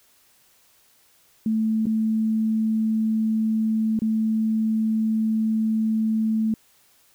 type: tone with dropouts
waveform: sine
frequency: 220 Hz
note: A3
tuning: in tune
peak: -19 dBFS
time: 1.46-6.54 s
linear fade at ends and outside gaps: 2 ms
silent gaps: 1.857-1.867 / 3.991-4.019 s
effects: white hiss -59 dBFS RMS until 7.14 s